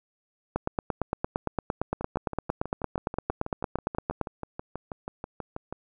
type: two click trains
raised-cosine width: 1 ms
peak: -20 / -12 dBFS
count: 24 / 33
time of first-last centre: 2.01-5.726 / 0.56-4.213 s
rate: 6.19 / 8.76 Hz
effects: none